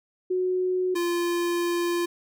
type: tone pair in turn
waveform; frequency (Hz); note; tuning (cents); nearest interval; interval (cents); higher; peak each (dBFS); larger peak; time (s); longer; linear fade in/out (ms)
sine / square; 367.5 / 346.2; F#4 / F4; -12 / -15; minor second; 103; first; -22 / -24; first; 0.3-0.95 / 0.95-2.06; second; 10
effects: none